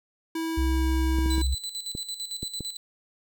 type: tone with pitch glide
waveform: square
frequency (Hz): 325.5 to 323.3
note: E4 to E4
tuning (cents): -22 to -34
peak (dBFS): -28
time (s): 0.35-1.42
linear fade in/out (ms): 5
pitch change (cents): -12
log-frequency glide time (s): 0.58-0.86
type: tone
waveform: sine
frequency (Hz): 65.41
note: C2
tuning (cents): 0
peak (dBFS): -22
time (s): 0.57-1.55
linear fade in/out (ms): 10
type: clicks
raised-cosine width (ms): 3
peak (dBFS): -21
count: 6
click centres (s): 1.186 / 1.26 / 1.381 / 1.951 / 2.43 / 2.607
type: tone with tremolo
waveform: 30% pulse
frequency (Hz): 4000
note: B7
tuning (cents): +21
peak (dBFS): -28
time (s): 1.3-2.77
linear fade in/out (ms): 5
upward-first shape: square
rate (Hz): 8.9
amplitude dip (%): 65
effects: none